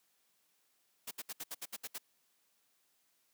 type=noise bursts; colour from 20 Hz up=white; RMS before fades=-42 dBFS; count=9; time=1.07-1.984 s; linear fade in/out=10 ms; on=42 ms; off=67 ms; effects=white hiss -75 dBFS RMS until 3.33 s + high-pass 150 Hz 12 dB/octave